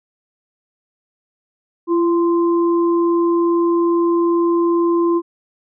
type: tone pair together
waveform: sine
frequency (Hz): 340.3 / 1041.2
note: F4 / C6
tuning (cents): -45 / -9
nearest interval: octave + perfect fifth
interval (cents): 1936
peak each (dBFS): -13 / -23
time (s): 1.87-5.22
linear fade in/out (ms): 50
effects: none